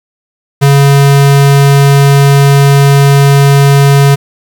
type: tone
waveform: square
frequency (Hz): 140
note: C#3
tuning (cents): +18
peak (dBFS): -3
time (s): 0.61-4.16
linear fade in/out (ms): 20
effects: 7-bit